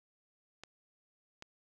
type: clicks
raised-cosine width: 0.2 ms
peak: -29 dBFS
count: 2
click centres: 0.636 / 1.424 s
effects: none